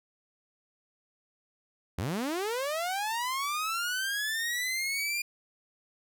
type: linear sweep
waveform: sawtooth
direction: up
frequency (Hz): 73.42 to 2416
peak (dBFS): -26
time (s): 1.98-5.22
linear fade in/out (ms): 5
effects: none